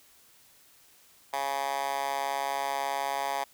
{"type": "tone with high-pass filter", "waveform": "10% pulse", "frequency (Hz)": 138.59, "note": "C#3", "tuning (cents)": 0, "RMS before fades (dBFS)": -31, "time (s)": [1.33, 3.44], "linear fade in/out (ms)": 5, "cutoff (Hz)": 840, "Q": 2.6, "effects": ["white hiss -59 dBFS RMS until 3.53 s"]}